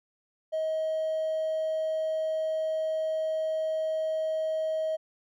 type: tone with hard clipping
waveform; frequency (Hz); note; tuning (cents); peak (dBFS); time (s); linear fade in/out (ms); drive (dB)
triangle; 633; D#5; +30; -27; 0.52-4.97; 20; 4
effects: none